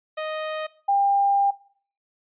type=tone pair in turn; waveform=sawtooth / sine; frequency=622.3 / 798.4 Hz; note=D#5 / G5; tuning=0 / +32 cents; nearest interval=major third; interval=432 cents; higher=second; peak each=-23 / -17 dBFS; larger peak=second; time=0.17-0.67 / 0.88-1.51 s; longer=second; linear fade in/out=10 ms; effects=noise-tail reverb RT60 0.5 s tail -20 dB re dry + resampled to 8000 Hz